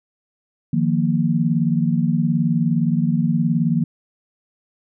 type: chord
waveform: sine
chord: Eb suspended second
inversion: none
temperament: equal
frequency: 155.56 / 174.61 / 233.1 Hz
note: Eb3 / F3 / Bb3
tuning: 0 / 0 / 0 cents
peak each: -20 dBFS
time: 0.73-3.84 s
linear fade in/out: 5 ms
effects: none